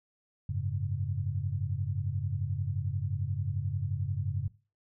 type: chord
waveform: sine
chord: F# suspended second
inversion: none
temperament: equal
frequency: 92.5 / 103.83 / 138.59 Hz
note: F#2 / G#2 / C#3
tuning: 0 / 0 / 0 cents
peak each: -34 dBFS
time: 0.49-4.48 s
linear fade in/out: 5 ms
effects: noise-tail reverb RT60 0.3 s tail -17 dB re dry